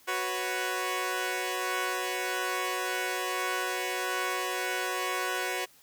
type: chord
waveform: 10% pulse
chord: F# suspended fourth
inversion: none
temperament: equal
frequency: 370 / 493.9 / 554.4 Hz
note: F#4 / B4 / C#5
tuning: 0 / 0 / 0 cents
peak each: -24 / -26 / -28 dBFS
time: 0.07-5.66 s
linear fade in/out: 20 ms
effects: white hiss -59 dBFS RMS until 5.82 s